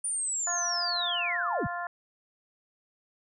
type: linear sweep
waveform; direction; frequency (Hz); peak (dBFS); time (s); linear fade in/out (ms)
sine; down; 9430 to 62; -28; 0.04-1.67; 5
type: harmonic tone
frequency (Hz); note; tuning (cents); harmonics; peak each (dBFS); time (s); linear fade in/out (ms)
349.2; F4; 0; 2 / 3 / 4 / 5; -35 / -37 / -38 / -39; 0.47-1.87; 2
effects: none